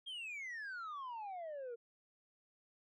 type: exponential sweep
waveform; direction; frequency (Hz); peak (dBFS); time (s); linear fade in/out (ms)
sine; down; 3270 to 457; -40; 0.06-1.76; 20
effects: tanh soft clip ceiling -42 dBFS